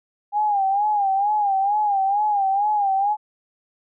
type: tone with vibrato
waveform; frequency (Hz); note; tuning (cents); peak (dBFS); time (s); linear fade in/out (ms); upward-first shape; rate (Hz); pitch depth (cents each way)
sine; 809; G#5; -46; -17; 0.32-3.17; 50; sine; 2.2; 87
effects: none